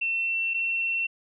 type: tone pair in turn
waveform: sine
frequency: 2699 / 2709 Hz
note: E7 / E7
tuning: +40 / +47 cents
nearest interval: unison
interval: 7 cents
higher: second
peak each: -24 dBFS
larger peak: neither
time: 0.01-0.54 / 0.54-1.07 s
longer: neither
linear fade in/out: 10 ms
effects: none